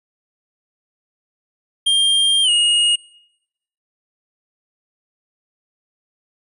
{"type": "tone with pitch glide", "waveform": "square", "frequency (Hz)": [3200, 2867], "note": ["G7", "F7"], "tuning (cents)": [35, 45], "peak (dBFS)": -13, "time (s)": [1.86, 2.96], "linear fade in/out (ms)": 10, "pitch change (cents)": -190, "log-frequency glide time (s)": [2.43, 2.5], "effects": ["noise-tail reverb RT60 0.9 s tail -26 dB re dry", "resampled to 24000 Hz"]}